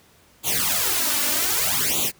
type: noise with flanger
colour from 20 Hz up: white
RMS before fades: -22 dBFS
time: 0.43-2.12 s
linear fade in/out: 50 ms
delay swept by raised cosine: 0.28 to 3.48 ms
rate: 0.64 Hz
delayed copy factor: +1
effects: pink hiss -55 dBFS RMS until 2.19 s + high-pass 60 Hz 12 dB/octave